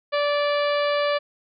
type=harmonic tone with a mistuned harmonic; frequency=581 Hz; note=D5; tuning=19 cents flat; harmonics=1 / 2 / 3 / 4 / 5 / 6 / 7 / 8; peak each=-21 / -27 / -31 / -33 / -35 / -37 / -38 / -39 dBFS; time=0.12-1.19 s; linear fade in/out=20 ms; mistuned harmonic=4; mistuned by=+17 cents; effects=none